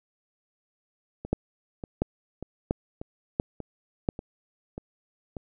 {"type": "two click trains", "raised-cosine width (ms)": 2, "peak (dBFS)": [-10, -22], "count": [5, 8], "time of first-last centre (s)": [[1.33, 4.089], [1.25, 5.368]], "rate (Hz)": [1.45, 1.7], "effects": []}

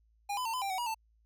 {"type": "tone with pitch steps", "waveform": "square", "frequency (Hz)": [812, 1006, 906, 1012, 789, 752, 960, 889], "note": ["G#5", "B5", "A#5", "B5", "G5", "F#5", "B5", "A5"], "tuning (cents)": [-39, 32, -50, 42, 11, 28, -49, 18], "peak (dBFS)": -33, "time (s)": [0.29, 0.946], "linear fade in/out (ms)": 10, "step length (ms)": 82, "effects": ["added 55 Hz sine -65 dBFS peak until 1.25 s"]}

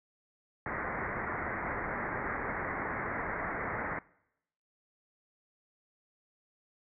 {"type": "low-pass noise", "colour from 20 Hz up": "white", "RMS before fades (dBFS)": -36, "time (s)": [0.66, 3.99], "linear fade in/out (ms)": 2, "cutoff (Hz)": 2100, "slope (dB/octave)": 96, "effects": ["noise-tail reverb RT60 0.8 s tail -22 dB re dry"]}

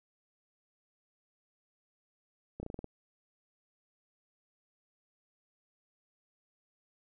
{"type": "slowing click train", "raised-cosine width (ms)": 2, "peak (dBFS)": -27, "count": 7, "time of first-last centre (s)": [2.6, 2.843], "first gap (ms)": 30, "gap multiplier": 1.12, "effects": []}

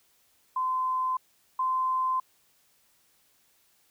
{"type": "tone pair in turn", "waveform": "sine", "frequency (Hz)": [1029, 1034.2], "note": ["C6", "C6"], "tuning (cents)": [-29, -20], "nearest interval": "unison", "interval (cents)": 9, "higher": "second", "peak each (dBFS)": [-25, -24], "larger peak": "second", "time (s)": [[0.56, 1.17], [1.59, 2.2]], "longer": "neither", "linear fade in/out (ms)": 5, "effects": ["white hiss -66 dBFS RMS until 3.9 s"]}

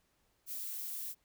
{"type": "noise", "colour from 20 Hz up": "violet", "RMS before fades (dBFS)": -41, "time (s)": [0.46, 1.15], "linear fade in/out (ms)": 50, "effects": ["pink hiss -75 dBFS RMS until 1.24 s"]}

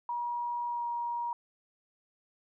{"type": "tone with pitch glide", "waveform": "sine", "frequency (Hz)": [957, 949.3], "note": ["A#5", "A#5"], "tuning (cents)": [45, 31], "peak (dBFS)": -31, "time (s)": [0.09, 1.33], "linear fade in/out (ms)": 2, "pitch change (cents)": -14, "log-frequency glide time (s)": [0.67, 0.86], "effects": []}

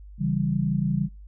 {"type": "chord", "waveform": "sine", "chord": "C# diminished", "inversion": "none", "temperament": "equal", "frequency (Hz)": [138.59, 164.81, 196], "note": ["C#3", "E3", "G3"], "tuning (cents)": [0, 0, 0], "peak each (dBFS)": -26, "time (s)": [0.18, 1.09], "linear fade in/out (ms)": 50, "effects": ["noise-tail reverb RT60 0.3 s tail -26 dB re dry", "added 50 Hz sine -41 dBFS peak until 1.27 s"]}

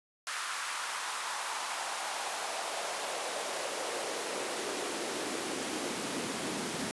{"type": "noise with high-pass filter sweep", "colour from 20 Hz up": "pink", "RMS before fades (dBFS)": -36, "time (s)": [0.27, 6.91], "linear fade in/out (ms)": 0, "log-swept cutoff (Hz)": [1300, 220], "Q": 2, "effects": ["resampled to 24000 Hz"]}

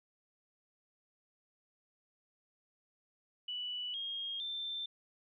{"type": "tone with pitch steps", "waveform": "sine", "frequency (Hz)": [2960, 3247, 3561], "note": ["F#7", "G#7", "A7"], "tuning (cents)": [0, -40, 20], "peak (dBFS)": -37, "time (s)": [3.48, 4.86], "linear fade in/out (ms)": 5, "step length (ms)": 460, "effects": []}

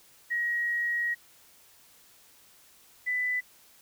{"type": "tone pair in turn", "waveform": "sine", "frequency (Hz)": [1897, 1993.7], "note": ["A#6", "B6"], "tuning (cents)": [30, 16], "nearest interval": "minor second", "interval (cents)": 86, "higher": "second", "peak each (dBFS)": -26, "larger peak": "neither", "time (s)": [[0.3, 1.15], [3.06, 3.41]], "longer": "first", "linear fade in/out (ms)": 20, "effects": ["white hiss -58 dBFS RMS until 3.81 s"]}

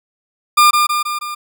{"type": "tone with echo", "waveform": "40% pulse", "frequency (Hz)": 1203, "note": "D6", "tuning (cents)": 41, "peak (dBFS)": -6, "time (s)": [0.57, 0.71], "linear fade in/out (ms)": 10, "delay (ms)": 160, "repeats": 4, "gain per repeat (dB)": -4, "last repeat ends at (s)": 1.35, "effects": []}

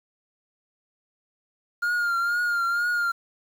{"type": "tone with vibrato", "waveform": "triangle", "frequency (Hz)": 1409, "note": "F6", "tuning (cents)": 15, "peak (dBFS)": -20, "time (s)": [1.82, 3.12], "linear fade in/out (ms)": 10, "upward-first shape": "triangle", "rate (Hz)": 2.1, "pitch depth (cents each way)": 51, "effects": ["8-bit"]}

